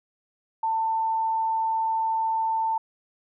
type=tone; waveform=sine; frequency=893 Hz; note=A5; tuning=25 cents sharp; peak=-22 dBFS; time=0.63-2.78 s; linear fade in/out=5 ms; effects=none